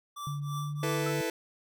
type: tone with tremolo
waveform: square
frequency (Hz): 1166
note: D6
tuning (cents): -13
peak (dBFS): -36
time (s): 0.16-1.05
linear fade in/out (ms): 10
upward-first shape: triangle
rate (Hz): 3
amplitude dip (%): 100
type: tone with pitch glide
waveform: sine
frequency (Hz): 144.3 to 146.99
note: D3 to D3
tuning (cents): -30 to +2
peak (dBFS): -32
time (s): 0.27-1.21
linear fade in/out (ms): 0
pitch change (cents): +32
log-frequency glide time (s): 0.53-0.64
type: chord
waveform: sawtooth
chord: E suspended fourth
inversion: none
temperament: just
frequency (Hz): 329.6 / 439.5 / 494.4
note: E4 / A4 / B4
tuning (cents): 0 / -2 / +2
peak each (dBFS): -30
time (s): 0.83-1.3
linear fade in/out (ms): 2
type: tone with exponential decay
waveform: sine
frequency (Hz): 1318.5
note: E6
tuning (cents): 0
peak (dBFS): -33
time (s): 1.06-1.28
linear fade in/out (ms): 5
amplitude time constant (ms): 46
effects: none